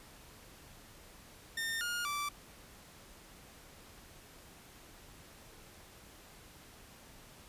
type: tone with pitch steps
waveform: sawtooth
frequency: 1817 / 1425 / 1165 Hz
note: A#6 / F6 / D6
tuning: -45 / +34 / -14 cents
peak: -31 dBFS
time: 1.57-2.29 s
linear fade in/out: 5 ms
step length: 240 ms
effects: pink hiss -56 dBFS RMS until 7.48 s + resampled to 32000 Hz